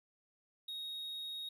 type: tone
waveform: triangle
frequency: 3755 Hz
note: A#7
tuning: 12 cents sharp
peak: -39 dBFS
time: 0.68-1.49 s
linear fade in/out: 5 ms
effects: none